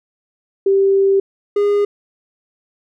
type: tone pair in turn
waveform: sine / triangle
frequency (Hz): 391.3 / 408.9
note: G4 / G#4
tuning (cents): -3 / -27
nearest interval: minor second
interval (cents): 76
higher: second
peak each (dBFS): -10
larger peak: neither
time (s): 0.66-1.2 / 1.56-1.85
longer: first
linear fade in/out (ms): 5
effects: none